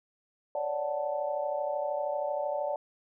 sine chord, D major seventh, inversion third, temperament equal, 554.4 / 587.3 / 740 / 880 Hz, C#5 / D5 / F#5 / A5, 0 / 0 / 0 / 0 cents, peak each -37 / -31 / -37 / -37 dBFS, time 0.55-2.76 s, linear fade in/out 2 ms, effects none

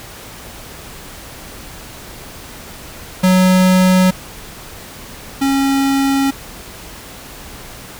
square tone pair in turn, 185 / 273.4 Hz, F#3 / C#4, 0 / -24 cents, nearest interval perfect fifth, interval 676 cents, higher second, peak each -9 / -13 dBFS, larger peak first, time 3.23-4.11 / 5.41-6.31 s, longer second, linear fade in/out 10 ms, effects pink hiss -34 dBFS RMS until 7.99 s

